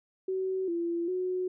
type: tone with pitch steps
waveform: sine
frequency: 377.5 / 340.3 / 367 Hz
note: F#4 / F4 / F#4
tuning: +35 / -45 / -14 cents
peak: -28 dBFS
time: 0.28-1.48 s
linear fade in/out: 5 ms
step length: 400 ms
effects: none